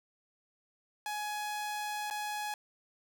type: tone with dropouts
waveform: sawtooth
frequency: 839 Hz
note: G#5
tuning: 17 cents sharp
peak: -31 dBFS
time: 1.06-2.54 s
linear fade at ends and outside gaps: 1 ms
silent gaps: 2.101-2.109 s
effects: none